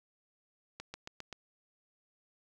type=accelerating click train; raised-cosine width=0.2 ms; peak=-25 dBFS; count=5; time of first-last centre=0.8-1.327 s; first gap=140 ms; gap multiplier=0.96; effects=none